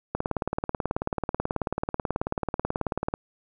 click train, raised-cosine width 1 ms, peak -12 dBFS, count 56, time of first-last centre 0.15-3.139 s, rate 18.4 Hz, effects none

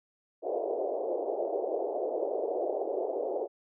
pink band-pass noise, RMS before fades -32 dBFS, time 0.42-3.48 s, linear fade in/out 50 ms, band 370 to 700 Hz, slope 48 dB/octave, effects none

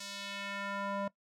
square tone with band-pass filter sweep, 199.5 Hz, G3, 31 cents sharp, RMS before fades -39 dBFS, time 0-1.08 s, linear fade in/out 5 ms, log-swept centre 5600 to 710 Hz, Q 1.3, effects noise-tail reverb RT60 0.1 s tail -19 dB re dry

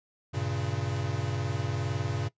square chord, G diminished, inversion none, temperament equal with one note detuned, 96.87 / 116.54 / 138.59 Hz, G2 / Bb2 / Db3, -20 / 0 / 0 cents, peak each -34 dBFS, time 0.33-2.29 s, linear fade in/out 20 ms, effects noise-tail reverb RT60 0.1 s tail -19 dB re dry + resampled to 16000 Hz

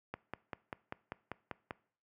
click train, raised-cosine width 0.5 ms, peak -24 dBFS, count 9, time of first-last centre 0.14-1.709 s, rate 5.1 Hz, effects noise-tail reverb RT60 0.5 s tail -21 dB re dry + high-pass 80 Hz 12 dB/octave

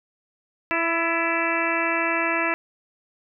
harmonic tone with a mistuned harmonic, 332.1 Hz, E4, 13 cents sharp, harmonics 1 / 2 / 3 / 4 / 5 / 6 / 7 / 8, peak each -29 / -29 / -29 / -29 / -29 / -29 / -29 / -29 dBFS, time 0.71-2.54 s, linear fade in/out 0 ms, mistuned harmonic 5, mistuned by +37 cents, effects none

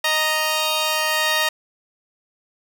10% pulse tone pair together, 621.8 / 932.3 Hz, D#5 / A#5, -1 / 0 cents, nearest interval perfect fifth, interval 701 cents, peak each -13 / -13 dBFS, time 0.04-1.49 s, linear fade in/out 5 ms, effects none

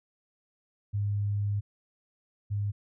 sine tone pair in turn, 102.2 / 102.2 Hz, G#2 / G#2, -27 / -27 cents, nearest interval unison, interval 0 cents, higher neither, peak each -26 / -27 dBFS, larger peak first, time 0.93-1.61 / 2.5-2.72 s, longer first, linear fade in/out 20 ms, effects none

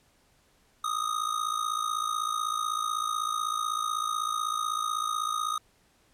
square tone with amplitude modulation, 1244.5 Hz, D#6, in tune, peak -25 dBFS, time 0.84-5.58 s, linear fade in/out 5 ms, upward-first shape sine, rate 56 Hz, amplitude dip 80%, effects pink hiss -65 dBFS RMS until 6.13 s + low-pass 12000 Hz 12 dB/octave

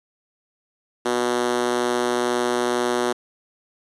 5% pulse tone with high-pass filter, 122.1 Hz, B2, 19 cents flat, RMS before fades -22 dBFS, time 1.05-3.13 s, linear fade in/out 10 ms, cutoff 310 Hz, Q 3.4, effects resampled to 24000 Hz + 7-bit

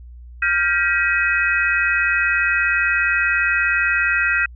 sine tone cluster, 1400 / 1577 / 1920 / 2532 Hz, F6 / G6 / B6 / D#7, +4 / +10 / -49 / +30 cents, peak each -21 dBFS, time 0.42-4.46 s, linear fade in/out 5 ms, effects added 60 Hz sine -36 dBFS peak until 4.55 s

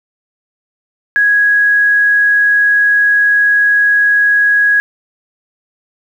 sine tone, 1661.2 Hz, G#6, in tune, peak -7 dBFS, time 1.16-4.8 s, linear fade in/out 0 ms, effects 7-bit

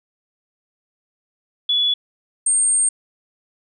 sine tone pair in turn, 3416 / 8608 Hz, G#7 / C9, +48 / +48 cents, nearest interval octave + major third, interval 1600 cents, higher second, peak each -15 / -14 dBFS, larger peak second, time 1.69-1.94 / 2.46-2.89 s, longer second, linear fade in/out 5 ms, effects none

